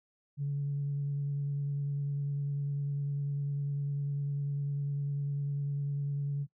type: tone with vibrato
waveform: sine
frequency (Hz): 142.1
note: C#3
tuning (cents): +43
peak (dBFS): -29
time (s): 0.37-6.47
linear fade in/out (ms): 50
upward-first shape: sine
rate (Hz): 10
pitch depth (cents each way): 13
effects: noise-tail reverb RT60 0.1 s tail -21 dB re dry + tanh soft clip ceiling -26 dBFS